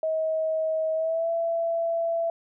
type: tone with pitch glide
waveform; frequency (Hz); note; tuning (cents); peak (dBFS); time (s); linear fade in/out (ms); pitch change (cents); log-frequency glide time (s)
sine; 636 to 668.4; D#5 to E5; +38 to +24; -23; 0.03-2.3; 2; +86; 0.94-1.3
effects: none